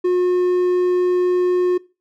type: tone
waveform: triangle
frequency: 360.4 Hz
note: F#4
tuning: 45 cents flat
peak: -12 dBFS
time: 0.04-1.78 s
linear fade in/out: 10 ms
effects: noise-tail reverb RT60 0.3 s tail -21 dB re dry